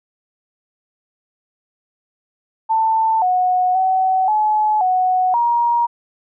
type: tone with pitch steps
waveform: sine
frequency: 889 / 732 / 754 / 854 / 739 / 946 Hz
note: A5 / F#5 / F#5 / G#5 / F#5 / A#5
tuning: +18 / -19 / +32 / +48 / -2 / +25 cents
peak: -13 dBFS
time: 2.69-5.87 s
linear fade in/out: 20 ms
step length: 530 ms
effects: none